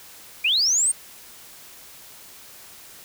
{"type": "linear sweep", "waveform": "sine", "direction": "up", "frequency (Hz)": [2300, 8870], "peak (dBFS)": -17, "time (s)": [0.44, 0.92], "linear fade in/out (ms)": 10, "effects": ["white hiss -45 dBFS RMS until 3.04 s"]}